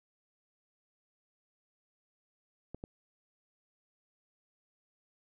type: clicks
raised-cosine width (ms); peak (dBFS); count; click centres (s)
2; -28; 2; 2.746 / 2.839
effects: none